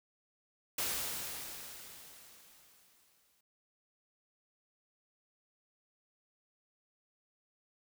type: noise with exponential decay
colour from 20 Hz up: white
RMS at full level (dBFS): -34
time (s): 0.78-3.41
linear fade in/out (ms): 5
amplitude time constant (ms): 570
effects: none